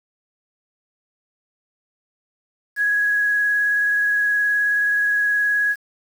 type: tone with vibrato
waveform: sine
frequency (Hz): 1667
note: G#6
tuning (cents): +6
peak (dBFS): -16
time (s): 2.76-5.76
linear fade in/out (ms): 50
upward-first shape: sine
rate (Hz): 19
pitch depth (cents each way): 10
effects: 7-bit